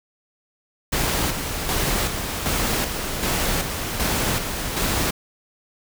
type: noise with tremolo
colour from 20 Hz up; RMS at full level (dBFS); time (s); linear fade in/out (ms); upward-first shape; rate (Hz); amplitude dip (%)
pink; -22; 0.92-5.11; 10; square; 1.3; 45
effects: none